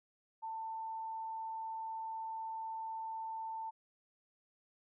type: tone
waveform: sine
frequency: 892 Hz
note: A5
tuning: 23 cents sharp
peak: -39 dBFS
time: 0.42-3.71 s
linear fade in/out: 20 ms
effects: none